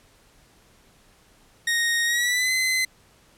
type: tone with pitch glide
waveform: sawtooth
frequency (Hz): 1864.7 to 2045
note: A#6 to C7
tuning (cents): 0 to -40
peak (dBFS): -17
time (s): 1.67-2.85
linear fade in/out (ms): 5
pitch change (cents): +160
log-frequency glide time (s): 2.05-2.52
effects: pink hiss -57 dBFS RMS until 3.37 s + low-pass 12000 Hz 12 dB/octave